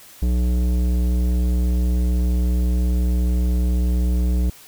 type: tone with tanh clipping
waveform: triangle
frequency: 60.7 Hz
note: B1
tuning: 29 cents flat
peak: -18 dBFS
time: 0.22-4.5 s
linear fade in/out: 5 ms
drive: 18 dB
effects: white hiss -45 dBFS RMS until 4.67 s